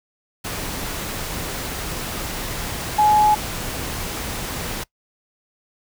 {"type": "tone in noise", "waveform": "sine", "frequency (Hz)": 845, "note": "G#5", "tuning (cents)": 30, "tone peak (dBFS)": -12, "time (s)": [2.98, 3.35], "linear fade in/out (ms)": 10, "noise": "pink", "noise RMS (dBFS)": -28, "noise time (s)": [0.44, 4.84], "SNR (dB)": 13, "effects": ["noise-tail reverb RT60 0.1 s tail -22 dB re dry"]}